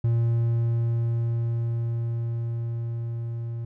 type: tone with level ramp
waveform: triangle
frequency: 116.54 Hz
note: A#2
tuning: in tune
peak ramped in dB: -17 to -27 dBFS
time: 0.04-3.65 s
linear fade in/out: 5 ms
effects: none